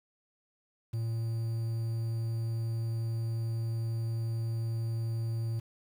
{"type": "tone", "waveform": "triangle", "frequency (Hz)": 113.9, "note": "A#2", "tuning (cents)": -40, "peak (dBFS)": -28, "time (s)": [0.93, 5.6], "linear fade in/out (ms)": 10, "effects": ["9-bit"]}